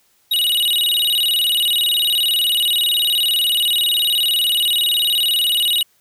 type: tone with vibrato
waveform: square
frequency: 3322 Hz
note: G#7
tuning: in tune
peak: -15 dBFS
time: 0.31-5.83 s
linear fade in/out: 5 ms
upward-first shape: square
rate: 19 Hz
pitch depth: 230 cents each way
effects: white hiss -59 dBFS RMS until 6 s